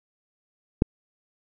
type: click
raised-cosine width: 3 ms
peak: -4 dBFS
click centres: 0.821 s
effects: none